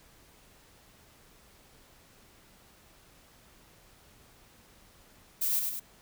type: noise with echo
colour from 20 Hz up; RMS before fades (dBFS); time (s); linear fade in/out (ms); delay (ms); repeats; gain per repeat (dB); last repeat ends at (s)
violet; -29; 5.41-5.6; 10; 100; 2; -4; 5.8
effects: pink hiss -59 dBFS RMS until 6.01 s